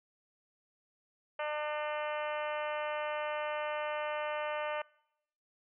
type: harmonic tone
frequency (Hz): 300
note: D4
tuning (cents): +37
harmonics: 2 / 3 / 4 / 5 / 6 / 7 / 8 / 9 / 10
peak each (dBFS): -36 / -40 / -42 / -44 / -46 / -47 / -48 / -49 / -50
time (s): 1.39-4.82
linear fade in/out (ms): 5
effects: noise-tail reverb RT60 0.8 s tail -24 dB re dry